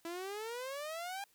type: exponential sweep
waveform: sawtooth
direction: up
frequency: 329.6 to 813 Hz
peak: -36 dBFS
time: 0.05-1.24 s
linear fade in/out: 2 ms
effects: white hiss -70 dBFS RMS until 1.34 s